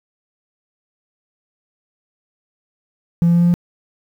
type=tone with pitch steps; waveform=triangle; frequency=170 / 171.08 / 172.17 / 173.27 / 174.38 Hz; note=F3 / F3 / F3 / F3 / F3; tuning=-46 / -35 / -24 / -13 / -2 cents; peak=-7 dBFS; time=3.22-3.54 s; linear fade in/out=0 ms; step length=64 ms; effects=tanh soft clip ceiling -6 dBFS + 8-bit